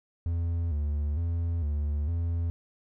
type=tone with vibrato; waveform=triangle; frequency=78.9 Hz; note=D#2; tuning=25 cents sharp; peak=-24 dBFS; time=0.26-2.5 s; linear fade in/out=0 ms; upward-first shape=square; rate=1.1 Hz; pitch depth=120 cents each way; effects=none